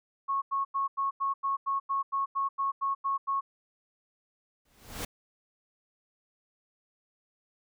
sine tone bursts, 1098 Hz, C#6, 17 cents flat, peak -26 dBFS, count 14, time 0.28-3.41 s, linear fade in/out 20 ms, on 140 ms, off 90 ms
pink noise with exponential growth, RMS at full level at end -32 dBFS, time 4.65-5.05 s, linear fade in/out 5 ms, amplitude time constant 85 ms
effects none

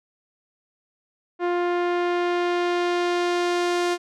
sawtooth tone with low-pass filter sweep, 351.4 Hz, F4, 11 cents sharp, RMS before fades -23 dBFS, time 1.39-3.98 s, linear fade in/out 50 ms, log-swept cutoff 1700 to 7800 Hz, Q 0.73, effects none

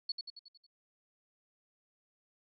sine tone with echo, 4401 Hz, C#8, 13 cents flat, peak -32 dBFS, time 0.09-0.12 s, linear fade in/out 5 ms, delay 91 ms, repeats 6, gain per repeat -5 dB, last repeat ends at 0.666 s, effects none

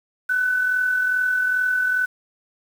sine tone with amplitude modulation, 1500 Hz, F#6, 23 cents sharp, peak -16 dBFS, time 0.29-2.06 s, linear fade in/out 10 ms, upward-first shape sine, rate 42.4 Hz, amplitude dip 40%, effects 7-bit

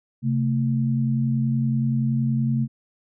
sine tone pair together, 133.6 / 224.2 Hz, C3 / A3, +36 / +33 cents, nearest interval major sixth, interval 897 cents, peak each -21 / -23 dBFS, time 0.22-2.68 s, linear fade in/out 50 ms, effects none

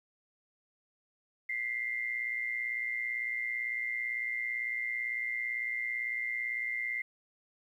sine tone pair together, 1982.1 / 2100 Hz, B6 / C7, +6 / +6 cents, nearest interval minor second, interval 100 cents, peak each -38 / -33 dBFS, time 1.49-7.02 s, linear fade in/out 5 ms, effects 11-bit

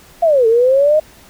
sine linear two-way sweep, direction down then up, 698.5 to 440 to 628 Hz, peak -8 dBFS, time 0.22-1 s, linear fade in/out 10 ms, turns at 0.47 s, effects pink hiss -44 dBFS RMS until 1.29 s

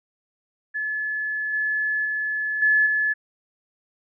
sine tone with level steps, 1719 Hz, A6, 41 cents flat, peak -24 / -21 / -23 / -15 / -19 dBFS, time 0.74-3.14 s, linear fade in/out 20 ms, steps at 1.53 / 2.05 / 2.62 / 2.86 s, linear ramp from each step 5 ms, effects none

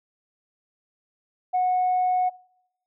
sine tone, 733 Hz, F#5, 16 cents flat, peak -18 dBFS, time 1.53-2.3 s, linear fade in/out 20 ms, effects noise-tail reverb RT60 0.9 s tail -26 dB re dry + tanh soft clip ceiling -16 dBFS

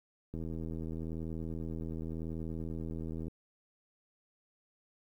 click train, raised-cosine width 3 ms, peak -28 dBFS, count 239, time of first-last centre 0.34-3.282 s, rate 80.9 Hz, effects 11-bit

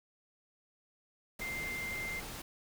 sine tone in noise, 2093 Hz, C7, in tune, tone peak -37 dBFS, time 1.41-2.2 s, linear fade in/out 5 ms, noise pink, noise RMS -44 dBFS, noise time 1.39-2.42 s, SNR +4 dB, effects none

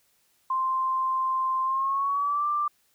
sine tone with pitch glide, 1046.5 to 1181.5 Hz, C6 to D6, 0 to +10 cents, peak -23 dBFS, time 0.5-2.68 s, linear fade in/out 5 ms, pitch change +210 cents, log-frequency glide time 1.63-2.47 s, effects white hiss -67 dBFS RMS until 2.94 s

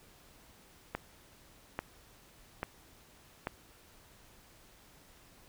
click train, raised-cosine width 0.5 ms, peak -19 dBFS, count 4, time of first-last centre 0.95-3.471 s, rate 1.19 Hz, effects pink hiss -60 dBFS RMS until 5.48 s

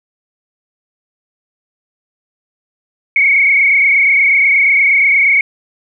sine tone with frequency modulation, 2217 Hz, C#7, in tune, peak -7 dBFS, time 3.16-5.41 s, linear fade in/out 2 ms, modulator 28.4 Hz, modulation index 2.6, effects none

